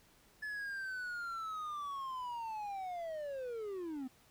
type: linear sweep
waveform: triangle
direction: down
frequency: 1727 to 248.9 Hz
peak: -37 dBFS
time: 0.42-4.08 s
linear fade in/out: 10 ms
effects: pink hiss -66 dBFS RMS until 4.3 s